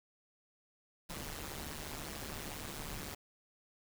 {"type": "noise with amplitude modulation", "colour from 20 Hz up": "pink", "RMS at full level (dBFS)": -40, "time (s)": [1.09, 3.15], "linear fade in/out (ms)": 10, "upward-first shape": "sine", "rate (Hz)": 148, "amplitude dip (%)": 85, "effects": []}